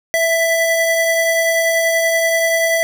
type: tone pair together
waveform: square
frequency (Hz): 659.3 / 1988.3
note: E5 / B6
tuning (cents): 0 / +11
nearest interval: octave + perfect fifth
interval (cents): 1911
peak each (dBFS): -16 / -18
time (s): 0.14-2.83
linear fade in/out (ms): 0
effects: none